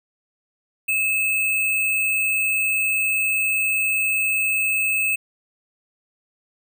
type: tone with sample-and-hold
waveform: sine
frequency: 2600 Hz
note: E7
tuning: 24 cents flat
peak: -18 dBFS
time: 0.88-5.16 s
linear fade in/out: 10 ms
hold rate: 11025 Hz
effects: none